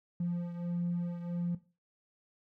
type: beating tone pair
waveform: triangle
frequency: 173.4 / 174.9 Hz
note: F3 / F3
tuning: -12 / +3 cents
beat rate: 1.5 Hz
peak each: -30 / -35 dBFS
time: 0.2-1.55 s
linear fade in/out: 5 ms
effects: noise-tail reverb RT60 0.3 s tail -18 dB re dry + tanh soft clip ceiling -27 dBFS